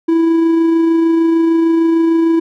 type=tone with amplitude modulation; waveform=triangle; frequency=329.6 Hz; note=E4; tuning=in tune; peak=-6 dBFS; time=0.08-2.4 s; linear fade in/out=10 ms; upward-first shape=sine; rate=26.6 Hz; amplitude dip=25%; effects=none